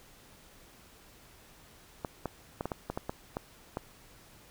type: clicks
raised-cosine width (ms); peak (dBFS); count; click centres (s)
1; -19; 10; 2.048 / 2.257 / 2.609 / 2.656 / 2.718 / 2.9 / 2.975 / 3.095 / 3.369 / 3.771
effects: pink hiss -57 dBFS RMS until 4.5 s